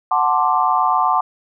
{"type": "chord", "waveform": "sine", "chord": "D dominant seventh", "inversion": "first", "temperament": "equal", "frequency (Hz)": [740, 880, 1046.5, 1174.7], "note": ["F#5", "A5", "C6", "D6"], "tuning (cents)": [0, 0, 0, 0], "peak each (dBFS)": -19, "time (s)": [0.11, 1.21], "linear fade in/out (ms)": 5, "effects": []}